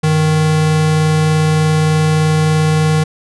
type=tone pair together; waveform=square; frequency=98 / 155.56 Hz; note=G2 / D#3; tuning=0 / 0 cents; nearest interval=minor sixth; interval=800 cents; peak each=-23 / -11 dBFS; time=0.03-3.04 s; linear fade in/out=10 ms; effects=resampled to 24000 Hz

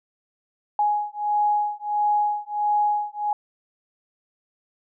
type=beating tone pair; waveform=sine; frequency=833 / 834.5 Hz; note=G#5 / G#5; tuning=+5 / +8 cents; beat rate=1.5 Hz; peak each=-23 dBFS; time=0.79-3.33 s; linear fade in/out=2 ms; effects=none

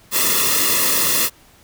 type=noise with comb filter; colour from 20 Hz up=white; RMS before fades=-17 dBFS; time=0.11-1.3 s; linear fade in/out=50 ms; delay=1.3 ms; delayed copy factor=-1; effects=pink hiss -50 dBFS RMS until 1.63 s

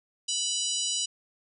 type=harmonic tone with a mistuned harmonic; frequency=987.8 Hz; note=B5; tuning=in tune; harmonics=3 / 4 / 5 / 6 / 7 / 8 / 9; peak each=-32 / -35 / -36 / -35 / -34 / -36 / -38 dBFS; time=0.28-1.06 s; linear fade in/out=10 ms; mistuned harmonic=6; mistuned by=-47 cents; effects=none

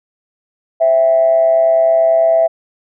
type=tone with amplitude modulation; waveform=sine; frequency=659.3 Hz; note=E5; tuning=in tune; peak=-5 dBFS; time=0.8-2.48 s; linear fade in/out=20 ms; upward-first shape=sine; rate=129 Hz; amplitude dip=55%; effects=tanh soft clip ceiling -1 dBFS

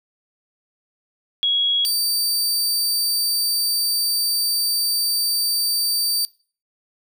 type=tone pair in turn; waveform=sine / sawtooth; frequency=3322 / 4636 Hz; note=G#7 / D8; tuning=0 / -23 cents; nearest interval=tritone; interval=577 cents; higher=second; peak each=-16 / -16 dBFS; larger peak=neither; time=1.43-1.85 / 1.85-6.25 s; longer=second; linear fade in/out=0 ms; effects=noise-tail reverb RT60 0.4 s tail -21 dB re dry

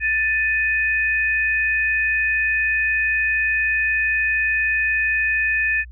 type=tone pair together; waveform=sine; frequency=1765 / 2498 Hz; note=A6 / D#7; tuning=+5 / +6 cents; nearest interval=tritone; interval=601 cents; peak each=-19 / -21 dBFS; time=0-5.85 s; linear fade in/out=50 ms; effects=added 60 Hz sine -36 dBFS peak until 5.91 s

